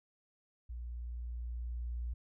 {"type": "tone with level ramp", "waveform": "sine", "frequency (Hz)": 59.5, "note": "A#1", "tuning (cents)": 36, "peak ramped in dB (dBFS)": [-40, -35], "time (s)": [0.69, 2.14], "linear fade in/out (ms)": 10, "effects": []}